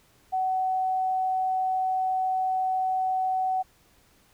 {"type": "tone", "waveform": "sine", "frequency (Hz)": 751, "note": "F#5", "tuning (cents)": 26, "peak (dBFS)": -23, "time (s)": [0.32, 3.63], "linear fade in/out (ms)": 20, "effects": ["pink hiss -61 dBFS RMS until 4.33 s"]}